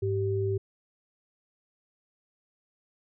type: tone pair together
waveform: sine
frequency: 102.8 / 388.1 Hz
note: G#2 / G4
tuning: -17 / -17 cents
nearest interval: octave + major seventh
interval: 2300 cents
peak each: -28 dBFS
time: 0.02-0.58 s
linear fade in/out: 10 ms
effects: none